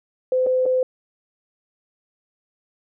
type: tone with dropouts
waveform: sine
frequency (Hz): 512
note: C5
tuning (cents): -38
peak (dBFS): -16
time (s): 0.32-0.83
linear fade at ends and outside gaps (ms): 2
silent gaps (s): 0.464-0.468 / 0.656-0.661
effects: none